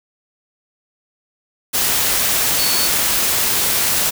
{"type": "tone in noise", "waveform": "sine", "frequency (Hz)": 4442, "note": "C#8", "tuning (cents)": 3, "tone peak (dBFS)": -21, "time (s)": [2.58, 2.88], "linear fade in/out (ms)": 20, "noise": "white", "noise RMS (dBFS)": -17, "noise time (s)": [1.73, 4.11], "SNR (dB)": -7, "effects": []}